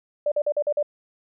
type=tone bursts; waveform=sine; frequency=589 Hz; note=D5; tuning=5 cents sharp; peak=-19 dBFS; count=6; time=0.26-0.828 s; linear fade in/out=5 ms; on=58 ms; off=44 ms; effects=none